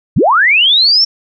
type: linear sweep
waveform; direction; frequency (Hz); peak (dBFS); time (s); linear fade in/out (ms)
sine; up; 73.42 to 5540; -6; 0.16-1.05; 10
effects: none